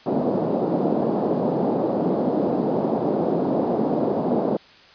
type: band-pass noise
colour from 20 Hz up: pink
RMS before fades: -22 dBFS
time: 0.06-4.57 s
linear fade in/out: 5 ms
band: 190 to 710 Hz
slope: 24 dB/octave
effects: white hiss -49 dBFS RMS until 4.94 s + resampled to 11025 Hz